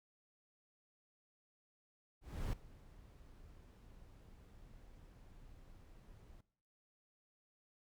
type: noise with ADSR envelope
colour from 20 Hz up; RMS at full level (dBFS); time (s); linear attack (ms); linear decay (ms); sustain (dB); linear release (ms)
brown; -38; 2.21-6.41; 320; 5; -21; 6
effects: noise-tail reverb RT60 0.6 s tail -19 dB re dry